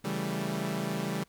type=chord; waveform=sawtooth; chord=A dominant seventh; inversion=first; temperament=equal; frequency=138.59 / 164.81 / 196 / 220 Hz; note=C#3 / E3 / G3 / A3; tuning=0 / 0 / 0 / 0 cents; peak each=-34 / -32 / -30 / -34 dBFS; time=0.04-1.24 s; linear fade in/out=10 ms; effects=pink hiss -66 dBFS RMS until 1.28 s